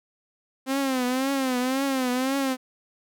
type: tone with vibrato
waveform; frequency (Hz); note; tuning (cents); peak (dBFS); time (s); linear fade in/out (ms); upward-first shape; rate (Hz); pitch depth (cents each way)
sawtooth; 261.6; C4; 0; -19; 0.66-2.57; 50; triangle; 1.9; 110
effects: none

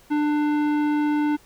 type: tone with tanh clipping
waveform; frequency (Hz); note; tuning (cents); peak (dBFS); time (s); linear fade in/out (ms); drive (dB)
sine; 297.4; D4; +22; -21; 0.1-1.37; 20; 15
effects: pink hiss -54 dBFS RMS until 1.45 s

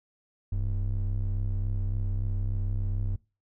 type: ring-modulated tone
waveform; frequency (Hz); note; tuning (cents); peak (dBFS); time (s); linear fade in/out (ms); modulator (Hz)
triangle; 65.1; C2; -8; -21; 0.52-3.16; 5; 31.6
effects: noise-tail reverb RT60 0.3 s tail -22 dB re dry

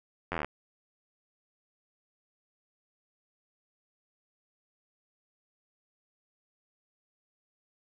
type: slowing click train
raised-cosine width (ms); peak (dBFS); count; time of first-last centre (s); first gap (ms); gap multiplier
0.5; -17; 11; 0.32-0.446; 11; 1.03
effects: none

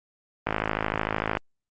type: click train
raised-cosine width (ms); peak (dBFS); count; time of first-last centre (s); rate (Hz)
0.5; -9; 49; 0.47-1.371; 53.3
effects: Opus 32 kbps

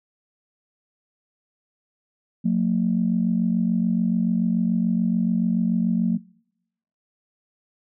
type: tone pair together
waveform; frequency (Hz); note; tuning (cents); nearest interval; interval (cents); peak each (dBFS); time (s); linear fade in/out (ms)
sine; 180.65 / 227.6; F#3 / A#3; -41 / -41; major third; 400; -20; 2.44-6.18; 20
effects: noise-tail reverb RT60 0.8 s tail -24 dB re dry + tanh soft clip ceiling -10 dBFS

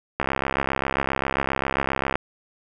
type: click train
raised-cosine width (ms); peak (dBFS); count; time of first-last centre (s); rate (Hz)
0.5; -7; 133; 0.2-2.156; 67.5
effects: none

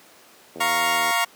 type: click train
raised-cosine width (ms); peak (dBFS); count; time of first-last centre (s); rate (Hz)
2; -20; 46; 0.56-1.106; 82.4
type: chord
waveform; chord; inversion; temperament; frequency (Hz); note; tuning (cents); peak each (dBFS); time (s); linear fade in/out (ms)
20% pulse; Bb minor; second; equal; 698.5 / 932.3 / 1108.7; F5 / Bb5 / Db6; 0 / 0 / 0; -19; 0.6-1.25; 10
effects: pink hiss -50 dBFS RMS until 1.35 s + high-pass 300 Hz 12 dB/octave

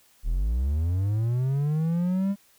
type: linear sweep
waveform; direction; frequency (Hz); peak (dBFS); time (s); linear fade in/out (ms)
triangle; up; 34.85 to 202; -20; 0.23-2.36; 50
effects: white hiss -60 dBFS RMS until 2.58 s

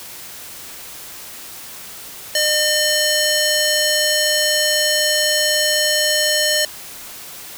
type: tone with band-pass filter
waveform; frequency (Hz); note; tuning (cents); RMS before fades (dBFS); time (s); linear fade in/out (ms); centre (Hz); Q
square; 606; D#5; -46; -17; 2.35-6.65; 2; 5900; 0.69
effects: white hiss -35 dBFS RMS until 7.57 s

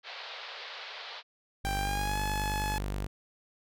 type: band-pass noise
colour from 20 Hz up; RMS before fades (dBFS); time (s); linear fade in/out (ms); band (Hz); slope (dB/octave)
white; -43; 0.03-1.23; 50; 460 to 4500; 48
type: tone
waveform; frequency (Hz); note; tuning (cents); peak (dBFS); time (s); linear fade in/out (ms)
sawtooth; 49.51; G1; +18; -28; 1.64-3.07; 10
type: tone with pitch glide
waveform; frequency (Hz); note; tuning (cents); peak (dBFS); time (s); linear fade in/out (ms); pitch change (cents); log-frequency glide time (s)
sawtooth; 788 to 854.4; G5 to G#5; +9 to +49; -28; 1.65-2.78; 0; +140; 1.79-2.2
effects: none

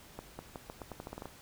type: accelerating click train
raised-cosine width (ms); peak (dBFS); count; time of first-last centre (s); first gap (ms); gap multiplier
1; -27; 12; 0.19-1.256; 200; 0.84
effects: pink hiss -55 dBFS RMS until 1.41 s

